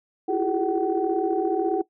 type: tone cluster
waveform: sine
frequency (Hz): 330.5 / 344.9 / 386.7 / 420.9 / 757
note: E4 / F4 / G4 / G#4 / F#5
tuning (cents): +5 / -22 / -24 / +23 / +39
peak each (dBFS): -27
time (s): 0.28-1.82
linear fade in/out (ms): 10
effects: noise-tail reverb RT60 0.1 s tail -17 dB re dry + tanh soft clip ceiling -10 dBFS